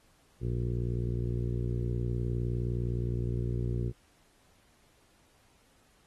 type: harmonic tone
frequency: 59.5 Hz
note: A#1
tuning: 36 cents sharp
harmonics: 1 / 2 / 3 / 4 / 5 / 6 / 7 / 8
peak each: -34 / -31 / -40 / -44 / -48 / -40 / -45 / -51 dBFS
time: 0.4-3.93 s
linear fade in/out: 50 ms
effects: pink hiss -66 dBFS RMS until 6.06 s + AAC 32 kbps

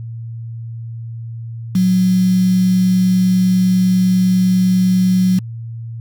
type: tone with quantisation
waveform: sine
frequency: 185 Hz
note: F#3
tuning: in tune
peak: -10 dBFS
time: 1.75-5.39 s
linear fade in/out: 5 ms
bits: 5
effects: added 115 Hz sine -25 dBFS peak until 6 s

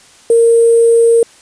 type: tone with sample-and-hold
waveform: sine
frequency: 463.2 Hz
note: A#4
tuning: 11 cents flat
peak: -5 dBFS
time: 0.3-1.23 s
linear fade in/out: 2 ms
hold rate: 8820 Hz
effects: white hiss -43 dBFS RMS until 1.41 s + resampled to 22050 Hz

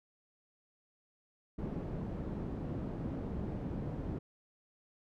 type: low-pass noise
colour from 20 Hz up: white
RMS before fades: -39 dBFS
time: 1.58-4.19 s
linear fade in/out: 10 ms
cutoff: 260 Hz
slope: 12 dB/octave
effects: none

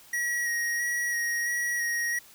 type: tone with vibrato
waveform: square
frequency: 1900 Hz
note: A#6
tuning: 33 cents sharp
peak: -27 dBFS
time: 0.13-2.19 s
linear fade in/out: 5 ms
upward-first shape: square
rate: 1.5 Hz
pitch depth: 15 cents each way
effects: white hiss -53 dBFS RMS until 2.34 s

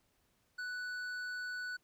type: tone with hard clipping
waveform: triangle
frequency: 1484 Hz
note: F#6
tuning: 5 cents sharp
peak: -40 dBFS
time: 0.58-1.77 s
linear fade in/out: 10 ms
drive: 11 dB
effects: pink hiss -75 dBFS RMS until 1.83 s

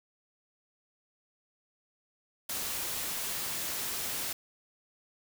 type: noise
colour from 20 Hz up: white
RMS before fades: -35 dBFS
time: 2.49-4.33 s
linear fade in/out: 5 ms
effects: none

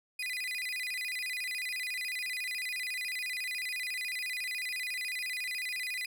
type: tone with vibrato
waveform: 35% pulse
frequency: 2231 Hz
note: C#7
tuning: 11 cents sharp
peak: -32 dBFS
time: 0.19-6.06 s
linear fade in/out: 5 ms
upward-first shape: square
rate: 14 Hz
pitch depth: 180 cents each way
effects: none

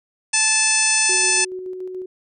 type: harmonic tone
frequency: 874 Hz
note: A5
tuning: 12 cents flat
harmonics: 1 / 2 / 3 / 4 / 5 / 6 / 7 / 8 / 9 / 10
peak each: -29 / -26 / -21 / -32 / -29 / -24 / -22 / -28 / -29 / -20 dBFS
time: 0.33-1.45 s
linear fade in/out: 10 ms
type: tone with tremolo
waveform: sine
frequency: 370 Hz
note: F#4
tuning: in tune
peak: -26 dBFS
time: 1.09-2.06 s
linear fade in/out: 5 ms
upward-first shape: square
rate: 7 Hz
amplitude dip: 30%
effects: none

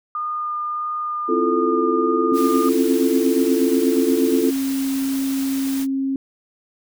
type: tone with vibrato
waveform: sine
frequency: 1215 Hz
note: D#6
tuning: 42 cents flat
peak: -22 dBFS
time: 0.15-2.69 s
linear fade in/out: 2 ms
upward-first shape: sine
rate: 1.6 Hz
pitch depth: 9 cents each way
type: chord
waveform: sine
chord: F major seventh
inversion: second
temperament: equal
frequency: 261.6 / 329.6 / 349.2 / 440 Hz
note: C4 / E4 / F4 / A4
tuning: 0 / 0 / 0 / 0 cents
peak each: -24 / -23 / -21 / -21 dBFS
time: 1.28-4.51 s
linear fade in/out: 20 ms
type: tone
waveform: sine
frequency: 270 Hz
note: C#4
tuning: 45 cents flat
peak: -19 dBFS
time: 2.32-6.16 s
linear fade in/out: 2 ms
type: noise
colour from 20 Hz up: white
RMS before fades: -33 dBFS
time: 2.33-5.87 s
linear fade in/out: 50 ms
effects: none

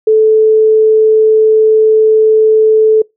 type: tone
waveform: sine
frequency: 436.4 Hz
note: A4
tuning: 14 cents flat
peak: -4 dBFS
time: 0.07-3.02 s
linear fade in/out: 5 ms
effects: noise-tail reverb RT60 0.2 s tail -25 dB re dry

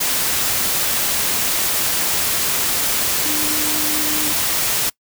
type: tone in noise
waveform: sine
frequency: 303.2 Hz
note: D#4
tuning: 45 cents flat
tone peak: -27 dBFS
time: 3.25-4.33 s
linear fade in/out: 10 ms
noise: white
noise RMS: -19 dBFS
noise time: 0-4.9 s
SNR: -11 dB
effects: noise-tail reverb RT60 0.1 s tail -24 dB re dry

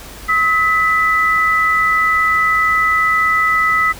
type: tone pair together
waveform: sine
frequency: 1279.9 / 1985 Hz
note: D#6 / B6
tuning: +49 / +8 cents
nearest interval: minor sixth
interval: 759 cents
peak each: -14 dBFS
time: 0.28-3.93 s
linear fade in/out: 20 ms
effects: added 50 Hz sine -39 dBFS peak until 3.99 s + pink hiss -35 dBFS RMS until 3.99 s

